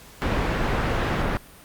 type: low-pass noise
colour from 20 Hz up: pink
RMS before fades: -24 dBFS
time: 0.22-1.37 s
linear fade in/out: 0 ms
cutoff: 2100 Hz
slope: 12 dB/octave
effects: pink hiss -47 dBFS RMS until 1.64 s + Opus 48 kbps